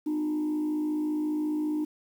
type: tone with frequency modulation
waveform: sine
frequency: 303.9 Hz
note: D#4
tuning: 41 cents flat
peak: -24 dBFS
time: 0.06-1.85 s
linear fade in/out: 10 ms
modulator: 54.7 Hz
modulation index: 0.35
effects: tanh soft clip ceiling -24 dBFS + 9-bit